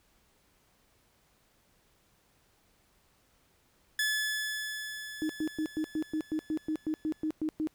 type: tone with exponential decay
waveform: sawtooth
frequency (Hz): 1720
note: A6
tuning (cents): -40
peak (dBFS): -23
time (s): 3.99-7.31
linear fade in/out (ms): 2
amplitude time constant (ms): 720
type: tone bursts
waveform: sine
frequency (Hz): 311.1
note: D#4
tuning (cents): 0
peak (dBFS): -28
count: 14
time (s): 5.22-7.672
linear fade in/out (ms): 0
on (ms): 73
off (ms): 110
effects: pink hiss -68 dBFS RMS until 7.74 s